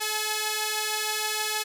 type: tone pair together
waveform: 5% pulse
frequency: 429.7 / 853 Hz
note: A4 / G#5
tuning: -41 / +46 cents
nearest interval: octave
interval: 1187 cents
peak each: -18 / -17 dBFS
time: 0-1.64 s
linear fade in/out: 20 ms
effects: none